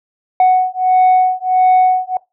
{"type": "beating tone pair", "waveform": "sine", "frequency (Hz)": [740, 741.5], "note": ["F#5", "F#5"], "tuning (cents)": [0, 4], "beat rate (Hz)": 1.5, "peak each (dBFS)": -10, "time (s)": [0.4, 2.17], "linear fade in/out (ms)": 2, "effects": ["noise-tail reverb RT60 0.2 s tail -22 dB re dry", "tanh soft clip ceiling -5 dBFS"]}